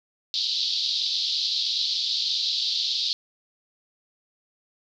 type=band-pass noise; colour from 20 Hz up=pink; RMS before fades=-26 dBFS; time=0.34-3.13 s; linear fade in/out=0 ms; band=3600 to 4700 Hz; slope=48 dB/octave; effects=none